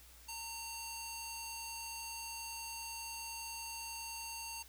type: tone with band-pass filter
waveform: square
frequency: 915 Hz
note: A#5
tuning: 32 cents flat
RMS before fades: -45 dBFS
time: 0.28-4.63 s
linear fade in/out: 10 ms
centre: 7600 Hz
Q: 0.7
effects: added 60 Hz sine -60 dBFS peak until 4.68 s + white hiss -60 dBFS RMS until 4.68 s